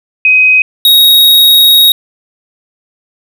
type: tone pair in turn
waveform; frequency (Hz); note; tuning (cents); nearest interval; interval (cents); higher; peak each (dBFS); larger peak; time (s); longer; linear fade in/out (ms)
sine / square; 2519 / 3774; D#7 / A#7; +21 / +21; perfect fifth; 700; second; -3; neither; 0.25-0.62 / 0.85-1.92; second; 2
effects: none